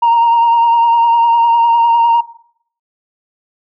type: tone with vibrato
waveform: sine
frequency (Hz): 932.3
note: A#5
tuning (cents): 0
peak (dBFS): -5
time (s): 0.02-2.21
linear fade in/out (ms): 10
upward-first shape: sine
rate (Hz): 9.9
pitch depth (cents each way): 24
effects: noise-tail reverb RT60 0.6 s tail -18 dB re dry + tanh soft clip ceiling -5 dBFS